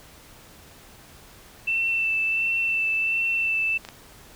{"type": "tone with vibrato", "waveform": "sine", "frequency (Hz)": 2669, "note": "E7", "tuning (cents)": 21, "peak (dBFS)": -21, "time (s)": [1.67, 3.78], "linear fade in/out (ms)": 10, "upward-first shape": "sine", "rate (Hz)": 1.4, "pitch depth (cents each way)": 18}
{"type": "clicks", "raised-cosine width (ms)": 0.2, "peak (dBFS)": -20, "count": 2, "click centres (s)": [3.85, 3.888]}
{"effects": ["pink hiss -49 dBFS RMS until 4.35 s"]}